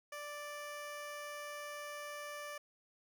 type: tone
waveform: 15% pulse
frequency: 587.3 Hz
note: D5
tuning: in tune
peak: -37 dBFS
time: 0.12-2.58 s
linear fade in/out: 5 ms
effects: none